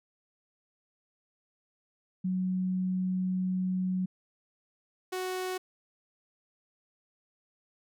sine / sawtooth tone pair in turn, 185 / 370 Hz, F#3 / F#4, 0 / 0 cents, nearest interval octave, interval 1200 cents, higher second, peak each -27 / -28 dBFS, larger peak first, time 2.24-4.06 / 5.12-5.58 s, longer first, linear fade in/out 10 ms, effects none

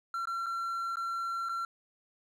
triangle tone with dropouts, 1361 Hz, F6, 45 cents flat, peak -30 dBFS, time 0.14-1.65 s, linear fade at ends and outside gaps 2 ms, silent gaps 0.255-0.272 / 0.461-0.465 / 0.957-0.969 / 1.488-1.493 s, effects none

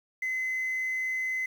sine tone, 2041 Hz, C7, 44 cents flat, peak -26 dBFS, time 0.22-1.46 s, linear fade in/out 5 ms, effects tanh soft clip ceiling -26 dBFS + 9-bit

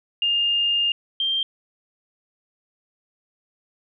sine tone pair in turn, 2818 / 3171 Hz, F7 / G7, +15 / +19 cents, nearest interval major second, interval 204 cents, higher second, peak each -18 / -20 dBFS, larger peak first, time 0.22-0.92 / 1.2-1.43 s, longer first, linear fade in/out 2 ms, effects none

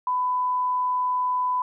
sine tone, 1000 Hz, B5, 21 cents sharp, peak -21 dBFS, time 0.07-1.62 s, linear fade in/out 2 ms, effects none

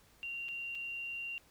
sine tone with dropouts, 2766 Hz, F7, 17 cents flat, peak -38 dBFS, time 0.23-1.38 s, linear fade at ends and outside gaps 0 ms, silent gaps 0.484-0.488 / 0.75-0.753 s, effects pink hiss -65 dBFS RMS until 1.5 s

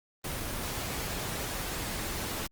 pink noise, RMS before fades -35 dBFS, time 0.24-2.47 s, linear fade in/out 5 ms, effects Opus 24 kbps

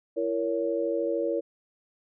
sine chord, A# diminished, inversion second, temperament just, 335.6 / 466.2 / 559.4 Hz, E4 / A#4 / C#5, +31 / 0 / +16 cents, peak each -30 / -29 / -29 dBFS, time 0.16-1.41 s, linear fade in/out 20 ms, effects none

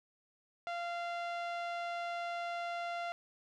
sawtooth tone with low-pass filter, 691 Hz, F5, 19 cents flat, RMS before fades -39 dBFS, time 0.67-3.12 s, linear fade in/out 0 ms, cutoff 3200 Hz, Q 0.76, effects none

